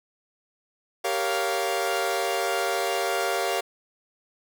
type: chord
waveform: sawtooth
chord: G half-diminished seventh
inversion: none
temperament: equal with one note detuned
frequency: 392 / 466.2 / 559.8 / 698.5 Hz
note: G4 / Bb4 / Db5 / F5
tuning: 0 / 0 / +17 / 0 cents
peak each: -26 / -27 / -27 / -24 dBFS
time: 1.04-3.61 s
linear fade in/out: 10 ms
effects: none